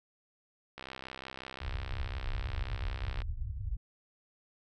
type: click train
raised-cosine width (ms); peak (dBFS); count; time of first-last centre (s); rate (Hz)
0.3; -26; 161; 0.78-3.219; 65.6
type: low-pass noise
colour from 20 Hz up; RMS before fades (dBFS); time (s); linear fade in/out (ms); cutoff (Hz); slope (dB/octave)
pink; -36; 1.61-3.77; 5; 110; 48
effects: none